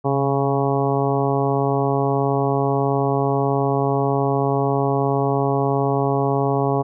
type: harmonic tone with a mistuned harmonic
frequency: 138.59 Hz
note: C#3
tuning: in tune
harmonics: 1 / 2 / 3 / 4 / 5 / 6 / 7 / 8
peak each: -22 / -25 / -22 / -28 / -25 / -27 / -30 / -30 dBFS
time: 0.04-6.83 s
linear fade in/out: 20 ms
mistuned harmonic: 1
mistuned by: -40 cents
effects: none